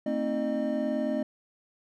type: tone cluster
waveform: triangle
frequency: 225.9 / 264.6 / 314.1 / 608 Hz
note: A3 / C4 / D#4 / D#5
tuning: +46 / +20 / +16 / -40 cents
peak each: -30 / -29 / -33 / -29 dBFS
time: 0.06-1.23 s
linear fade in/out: 5 ms
effects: none